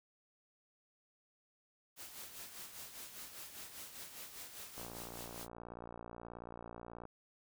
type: noise with tremolo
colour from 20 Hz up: white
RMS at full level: -48 dBFS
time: 1.96-5.48 s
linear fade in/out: 50 ms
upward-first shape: sine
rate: 5 Hz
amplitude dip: 55%
type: click train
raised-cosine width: 1 ms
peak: -34 dBFS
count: 134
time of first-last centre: 4.78-7.054 s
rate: 58.5 Hz
effects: none